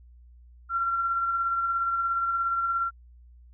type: tone with tremolo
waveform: sine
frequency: 1367 Hz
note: F6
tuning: 37 cents flat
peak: -22 dBFS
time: 0.69-2.91 s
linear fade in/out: 50 ms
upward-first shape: triangle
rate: 17 Hz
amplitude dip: 40%
effects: added 60 Hz sine -49 dBFS peak until 3.53 s